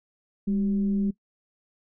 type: tone with frequency modulation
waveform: sine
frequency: 200.8 Hz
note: G3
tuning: 42 cents sharp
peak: -22 dBFS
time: 0.47-1.11 s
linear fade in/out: 10 ms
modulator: 180 Hz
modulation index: 0.33
effects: noise-tail reverb RT60 0.1 s tail -20 dB re dry